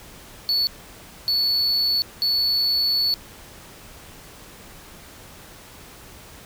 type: tone bursts at uneven times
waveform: triangle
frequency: 4435 Hz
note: C#8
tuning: in tune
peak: -17 dBFS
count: 3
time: 0.49-0.67 / 1.28-2.02 / 2.22-3.14 s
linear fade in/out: 0 ms
effects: pink hiss -44 dBFS RMS until 6.45 s